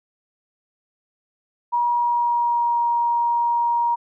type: tone with pitch glide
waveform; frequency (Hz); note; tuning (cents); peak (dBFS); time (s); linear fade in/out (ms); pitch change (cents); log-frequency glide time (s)
sine; 957 to 944.9; A#5 to A#5; +45 to +23; -17; 1.72-3.96; 20; -22; 1.92-2.86
effects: none